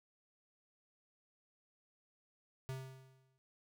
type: tone with exponential decay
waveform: square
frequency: 131.9 Hz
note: C3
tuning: 14 cents sharp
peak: -39 dBFS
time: 2.69-3.38 s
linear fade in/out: 0 ms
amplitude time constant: 150 ms
effects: none